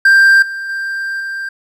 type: tone with level steps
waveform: triangle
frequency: 1582 Hz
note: G6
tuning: 15 cents sharp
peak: -3 / -19 / -16 / -18 dBFS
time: 0.05-1.49 s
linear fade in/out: 5 ms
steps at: 0.42 / 0.69 / 1.2 s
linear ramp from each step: 5 ms
effects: none